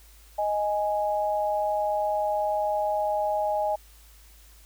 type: tone pair together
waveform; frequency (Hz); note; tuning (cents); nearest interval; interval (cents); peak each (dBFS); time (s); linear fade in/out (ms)
sine; 622.3 / 830.7; D#5 / G#5; 0 / 0; perfect fourth; 500; -26; 0.38-3.76; 10
effects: added 53 Hz sine -51 dBFS peak until 4.65 s + white hiss -56 dBFS RMS until 4.65 s